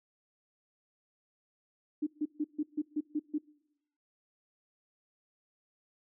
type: tone bursts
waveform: sine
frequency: 300.2 Hz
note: D4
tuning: 38 cents sharp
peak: -28 dBFS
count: 8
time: 2.02-3.384 s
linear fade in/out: 10 ms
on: 48 ms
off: 140 ms
effects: noise-tail reverb RT60 1.0 s tail -25 dB re dry